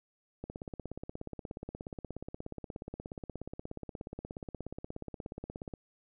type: click train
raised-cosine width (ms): 2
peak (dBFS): -27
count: 90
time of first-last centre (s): 0.44-5.738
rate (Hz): 16.8
effects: none